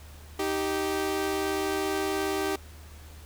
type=tone pair together; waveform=sawtooth; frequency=311.1 / 389.9 Hz; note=D#4 / G4; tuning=0 / -9 cents; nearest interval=major third; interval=391 cents; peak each=-28 / -24 dBFS; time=0.39-2.56 s; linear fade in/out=5 ms; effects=added 76 Hz sine -45 dBFS peak until 3.25 s + pink hiss -52 dBFS RMS until 3.25 s